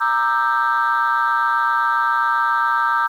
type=chord; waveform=sine; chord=E half-diminished seventh; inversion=second; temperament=equal with one note detuned; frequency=932.3 / 1191.1 / 1318.5 / 1568 Hz; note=Bb5 / D6 / E6 / G6; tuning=0 / +24 / 0 / 0 cents; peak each=-20 dBFS; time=0-3.08 s; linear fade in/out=20 ms; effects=tanh soft clip ceiling -9 dBFS + 8-bit

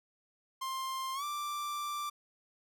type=tone with pitch glide; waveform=45% pulse; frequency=1054 to 1176.3 Hz; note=C6 to D6; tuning=+12 to +2 cents; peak=-35 dBFS; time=0.61-2.1 s; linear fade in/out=10 ms; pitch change=+190 cents; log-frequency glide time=1.14-1.24 s; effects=none

